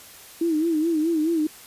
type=tone with vibrato; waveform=sine; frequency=321.1 Hz; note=E4; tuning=45 cents flat; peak=-19 dBFS; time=0.41-1.47 s; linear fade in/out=5 ms; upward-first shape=sine; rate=4.7 Hz; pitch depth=100 cents each way; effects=white hiss -45 dBFS RMS until 1.66 s + resampled to 32000 Hz